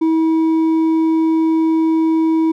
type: tone with hard clipping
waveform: sine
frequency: 322.2 Hz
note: E4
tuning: 39 cents flat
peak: -13 dBFS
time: 0.01-2.52 s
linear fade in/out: 10 ms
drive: 4 dB
effects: none